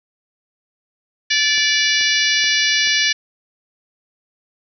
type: harmonic tone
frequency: 581 Hz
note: D5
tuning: 19 cents flat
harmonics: 3 / 4 / 5 / 6 / 7 / 8 / 9 / 10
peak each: -20 / -21 / -22 / -23 / -23 / -24 / -25 / -25 dBFS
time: 1.3-3.13 s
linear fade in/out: 10 ms
type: click train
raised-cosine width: 1 ms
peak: -25 dBFS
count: 4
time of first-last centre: 1.58-2.873 s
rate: 2.32 Hz
effects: none